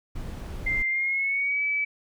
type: noise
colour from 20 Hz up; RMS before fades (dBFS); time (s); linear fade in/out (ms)
brown; -34; 0.15-0.83; 10
type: tone with pitch glide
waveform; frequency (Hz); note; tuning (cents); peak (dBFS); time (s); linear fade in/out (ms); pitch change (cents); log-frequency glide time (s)
sine; 2093 to 2296; C7 to D7; 0 to -40; -23; 0.66-1.85; 10; +160; 0.87-1.63
effects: none